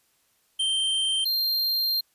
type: tone pair in turn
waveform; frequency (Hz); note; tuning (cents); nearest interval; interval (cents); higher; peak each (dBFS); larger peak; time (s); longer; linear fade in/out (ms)
square; 3136 / 4186; G7 / C8; 0 / 0; perfect fourth; 500; second; -23; neither; 0.59-1.25 / 1.25-2.01; second; 10
effects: white hiss -67 dBFS RMS until 2.14 s + resampled to 32000 Hz